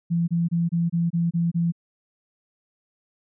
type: tone bursts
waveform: sine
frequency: 169.4 Hz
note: E3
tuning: 48 cents sharp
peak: -19 dBFS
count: 8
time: 0.1-1.722 s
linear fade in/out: 20 ms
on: 180 ms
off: 26 ms
effects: none